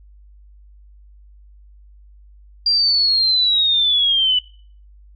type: linear sweep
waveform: sine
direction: down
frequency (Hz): 4773 to 2960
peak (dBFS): -13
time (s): 2.66-4.39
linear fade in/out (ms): 5
effects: noise-tail reverb RT60 0.5 s tail -23 dB re dry + added 50 Hz sine -43 dBFS peak until 5.15 s